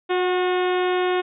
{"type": "harmonic tone with a mistuned harmonic", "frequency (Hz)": 362.2, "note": "F#4", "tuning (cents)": -37, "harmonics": [1, 2, 3, 4, 5, 6, 7, 8, 9, 10], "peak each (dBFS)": [-20, -26, -30, -32, -34, -36, -37, -38, -39, -40], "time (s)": [0.09, 1.22], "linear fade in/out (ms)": 20, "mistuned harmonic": 2, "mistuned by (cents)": 26, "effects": []}